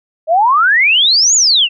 sine exponential two-way sweep, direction up then down, 610 to 7080 to 2627 Hz, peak -7 dBFS, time 0.27-1.69 s, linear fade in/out 50 ms, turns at 1.35 s, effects none

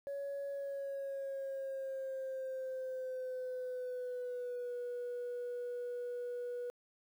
sine tone with pitch glide, 560 to 487.5 Hz, C#5 to B4, +18 to -23 cents, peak -36 dBFS, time 0.07-6.7 s, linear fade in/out 0 ms, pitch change -241 cents, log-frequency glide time 0.49-4.73 s, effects tanh soft clip ceiling -36 dBFS + 11-bit

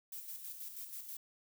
violet noise with tremolo, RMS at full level -45 dBFS, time 0.12-1.17 s, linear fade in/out 5 ms, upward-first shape square, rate 6.2 Hz, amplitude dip 45%, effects none

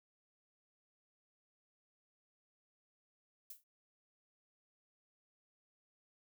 violet noise with exponential decay, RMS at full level -45 dBFS, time 3.5-3.64 s, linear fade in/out 5 ms, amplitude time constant 30 ms, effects none

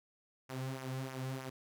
sawtooth tone with flanger, 131.3 Hz, C3, 6 cents sharp, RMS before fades -41 dBFS, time 0.49-1.5 s, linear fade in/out 10 ms, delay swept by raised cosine 0.23 to 3.33 ms, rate 3.2 Hz, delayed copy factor -0.65, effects none

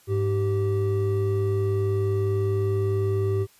triangle tone pair together, 102.6 / 387.7 Hz, G#2 / G4, -21 / -19 cents, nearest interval octave + major seventh, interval 2302 cents, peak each -21 / -23 dBFS, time 0.07-3.47 s, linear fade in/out 50 ms, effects white hiss -57 dBFS RMS until 3.59 s + resampled to 32000 Hz

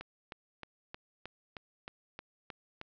click train, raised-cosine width 0.3 ms, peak -26 dBFS, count 10, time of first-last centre 0.01-2.814 s, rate 3.21 Hz, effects low-pass 5000 Hz 12 dB/octave

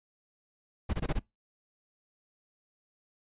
brown noise bursts, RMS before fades -28 dBFS, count 5, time 0.89-1.194 s, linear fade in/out 10 ms, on 44 ms, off 21 ms, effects noise-tail reverb RT60 0.2 s tail -23 dB re dry + resampled to 8000 Hz

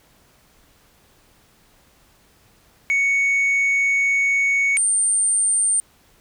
sine tone pair in turn, 2224 / 8896 Hz, C#7 / C#9, +5 / +5 cents, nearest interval 2 octaves, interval 2400 cents, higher second, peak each -13 dBFS, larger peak neither, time 2.9-4.77 / 4.77-5.8 s, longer first, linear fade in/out 0 ms, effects tanh soft clip ceiling -15 dBFS + pink hiss -56 dBFS RMS until 6.2 s

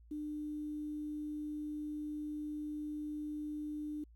sine tone with quantisation, 300 Hz, D4, 37 cents sharp, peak -38 dBFS, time 0.11-4.04 s, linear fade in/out 5 ms, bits 11, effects added 57 Hz sine -57 dBFS peak until 4.15 s

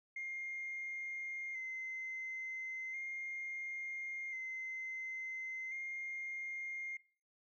sine tone with vibrato, 2093 Hz, C7, in tune, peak -39 dBFS, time 0.16-6.97 s, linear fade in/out 5 ms, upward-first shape square, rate 0.36 Hz, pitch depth 23 cents each way, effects noise-tail reverb RT60 0.4 s tail -20 dB re dry + tanh soft clip ceiling -36 dBFS

